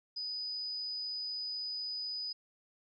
sine tone, 4978 Hz, D#8, in tune, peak -36 dBFS, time 0.16-2.33 s, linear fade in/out 10 ms, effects none

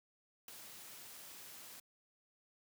white noise with ADSR envelope, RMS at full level -45 dBFS, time 0.48-1.8 s, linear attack 4 ms, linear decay 4 ms, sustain -8 dB, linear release 4 ms, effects high-pass 100 Hz 12 dB/octave

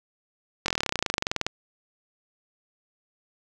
slowing click train, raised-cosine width 0.2 ms, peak -7 dBFS, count 24, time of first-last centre 0.66-1.466 s, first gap 22 ms, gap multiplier 1.04, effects none

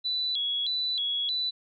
sine tone with vibrato, 3649 Hz, A#7, 38 cents flat, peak -26 dBFS, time 0.04-1.51 s, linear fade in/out 20 ms, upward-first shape square, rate 1.6 Hz, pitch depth 150 cents each way, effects none

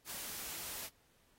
white noise, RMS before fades -44 dBFS, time 0.05-0.9 s, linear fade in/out 50 ms, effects pink hiss -71 dBFS RMS until 1.38 s + AAC 48 kbps

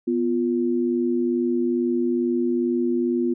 sine tone pair together, 246.9 / 349.2 Hz, B3 / F4, 0 / 0 cents, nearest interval tritone, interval 600 cents, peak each -22 dBFS, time 0.07-3.34 s, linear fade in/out 10 ms, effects none

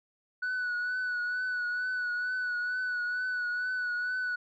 sine tone with vibrato, 1480 Hz, F#6, in tune, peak -27 dBFS, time 0.42-4.36 s, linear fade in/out 10 ms, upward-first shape triangle, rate 2.2 Hz, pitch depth 37 cents each way, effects tanh soft clip ceiling -28 dBFS

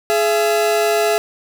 40% pulse tone pair together, 420.7 / 675.6 Hz, G#4 / E5, +22 / +42 cents, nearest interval minor sixth, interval 820 cents, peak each -16 dBFS, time 0.1-1.18 s, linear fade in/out 0 ms, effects none

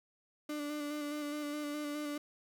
35% pulse tone with vibrato, 295.3 Hz, D4, 10 cents sharp, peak -35 dBFS, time 0.49-2.18 s, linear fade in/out 5 ms, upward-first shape square, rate 4.8 Hz, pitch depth 21 cents each way, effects none

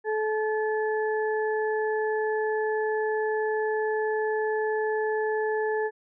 harmonic tone, 432.3 Hz, A4, 31 cents flat, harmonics 1 / 2 / 4, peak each -25 / -32 / -33 dBFS, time 0.04-5.91 s, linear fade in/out 50 ms, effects none

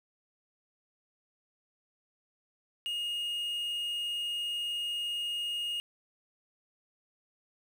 triangle tone with quantisation, 2857 Hz, F7, 39 cents sharp, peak -30 dBFS, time 2.86-5.8 s, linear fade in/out 0 ms, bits 9, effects none

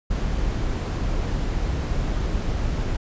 brown noise, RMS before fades -24 dBFS, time 0.1-2.97 s, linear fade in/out 10 ms, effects resampled to 16000 Hz

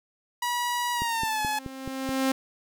sawtooth tone with pitch glide, 968 to 852.5 Hz, B5 to G#5, -35 to +45 cents, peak -22 dBFS, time 0.42-1.59 s, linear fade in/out 5 ms, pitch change -220 cents, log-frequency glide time 0.93-1.42 s
sawtooth tone with exponential growth, 265.4 Hz, C4, 25 cents sharp, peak -17 dBFS, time 0.98-2.32 s, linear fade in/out 5 ms, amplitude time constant 290 ms
click train, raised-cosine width 3 ms, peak -21 dBFS, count 6, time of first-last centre 1.02-2.091 s, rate 4.67 Hz
effects none

